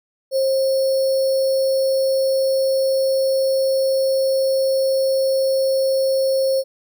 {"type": "tone with sample-and-hold", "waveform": "sine", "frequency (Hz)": 534, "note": "C5", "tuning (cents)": 35, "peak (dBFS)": -15, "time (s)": [0.31, 6.64], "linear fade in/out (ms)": 50, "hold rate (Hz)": 4900, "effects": []}